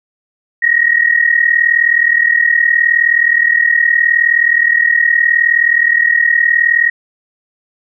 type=tone pair together; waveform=sine; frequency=1864.7 / 1903.9 Hz; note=A#6 / A#6; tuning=0 / +36 cents; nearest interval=unison; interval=36 cents; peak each=-11 dBFS; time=0.62-6.9 s; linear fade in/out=10 ms; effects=none